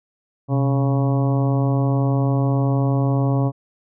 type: harmonic tone with a mistuned harmonic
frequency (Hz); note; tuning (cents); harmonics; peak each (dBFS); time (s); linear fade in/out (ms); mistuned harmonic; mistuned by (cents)
138.59; C#3; 0; 1 / 2 / 3 / 4 / 5 / 6 / 7 / 8; -17 / -23 / -30 / -29 / -31 / -36 / -35 / -36; 0.48-3.52; 50; 1; -100
effects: none